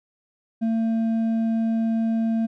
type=tone with hard clipping; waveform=sine; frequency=225.6 Hz; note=A3; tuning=44 cents sharp; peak=-21 dBFS; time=0.61-2.47 s; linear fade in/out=20 ms; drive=4 dB; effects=none